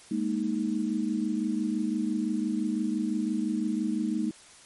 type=chord; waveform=sine; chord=Ab suspended second; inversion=none; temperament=just; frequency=207.7 / 233.6 / 311.5 Hz; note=Ab3 / Bb3 / Eb4; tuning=0 / +4 / +2 cents; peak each=-30 dBFS; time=0.11-4.31 s; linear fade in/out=5 ms; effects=white hiss -52 dBFS RMS until 4.65 s + MP3 48 kbps